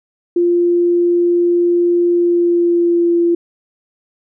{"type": "tone with pitch glide", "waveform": "sine", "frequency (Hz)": [348, 342.4], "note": ["F4", "F4"], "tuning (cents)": [-6, -34], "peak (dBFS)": -10, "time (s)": [0.36, 3.35], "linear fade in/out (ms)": 5, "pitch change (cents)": -28, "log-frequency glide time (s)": [2.1, 3.18], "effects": []}